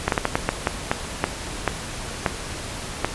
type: slowing click train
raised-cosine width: 0.5 ms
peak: -3 dBFS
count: 12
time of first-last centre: 0.08-3.046 s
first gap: 42 ms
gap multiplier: 1.34
effects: pink hiss -32 dBFS RMS until 3.14 s + resampled to 24000 Hz